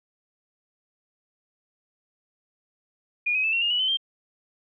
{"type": "tone with pitch steps", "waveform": "sine", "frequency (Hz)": [2438, 2531, 2628, 2729, 2833, 2941, 3054, 3171], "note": ["D#7", "D#7", "E7", "F7", "F7", "F#7", "G7", "G7"], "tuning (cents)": [-36, 29, -6, -41, 24, -11, -46, 19], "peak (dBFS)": -21, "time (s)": [3.26, 3.972], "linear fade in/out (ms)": 10, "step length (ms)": 89, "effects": []}